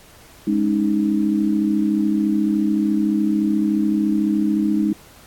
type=chord; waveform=sine; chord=Ab suspended fourth; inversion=none; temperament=equal; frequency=207.7 / 277.2 / 311.1 Hz; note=Ab3 / Db4 / Eb4; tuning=0 / 0 / 0 cents; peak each=-19 / -25 / -19 dBFS; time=0.47-4.93 s; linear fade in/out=5 ms; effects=pink hiss -47 dBFS RMS until 5.26 s + AAC 64 kbps